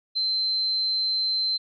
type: tone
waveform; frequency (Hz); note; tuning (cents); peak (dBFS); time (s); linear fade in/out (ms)
sine; 4100; C8; -36; -22; 0.15-1.58; 20
effects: none